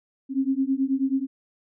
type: beating tone pair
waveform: sine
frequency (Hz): 263.8 / 273.1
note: C4 / C#4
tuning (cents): +14 / -26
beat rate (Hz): 9.3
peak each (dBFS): -24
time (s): 0.29-1.27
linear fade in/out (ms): 50
effects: none